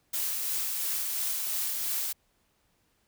blue noise with tremolo, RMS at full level -30 dBFS, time 0.13-2.13 s, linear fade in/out 10 ms, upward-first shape sine, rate 2.9 Hz, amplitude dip 25%, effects pink hiss -71 dBFS RMS until 3.07 s

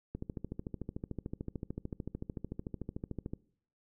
click train, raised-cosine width 3 ms, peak -25 dBFS, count 44, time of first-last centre 0.15-3.335 s, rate 13.5 Hz, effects noise-tail reverb RT60 0.6 s tail -22 dB re dry

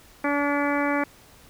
harmonic tone, 287.1 Hz, D4, 39 cents flat, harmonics 1 / 2 / 3 / 4 / 5 / 6 / 7 / 8, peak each -25 / -28 / -30 / -31 / -32 / -33 / -33 / -34 dBFS, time 0.24-1.04 s, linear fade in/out 5 ms, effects pink hiss -52 dBFS RMS until 1.49 s

